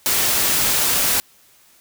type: noise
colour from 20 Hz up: white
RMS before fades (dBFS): -18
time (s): 0.06-1.2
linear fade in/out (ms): 0
effects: white hiss -53 dBFS RMS until 1.8 s